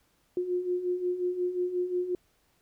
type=beating tone pair; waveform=sine; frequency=355 / 360.6 Hz; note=F4 / F#4; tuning=+28 / -45 cents; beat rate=5.6 Hz; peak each=-34 / -28 dBFS; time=0.37-2.15 s; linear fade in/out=2 ms; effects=pink hiss -69 dBFS RMS until 2.61 s